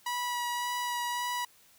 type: tone with vibrato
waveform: sawtooth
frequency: 972 Hz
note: B5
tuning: 28 cents flat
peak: -27 dBFS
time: 0.06-1.45 s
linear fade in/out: 5 ms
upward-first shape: sine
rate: 1.8 Hz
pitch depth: 12 cents each way
effects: white hiss -61 dBFS RMS until 1.78 s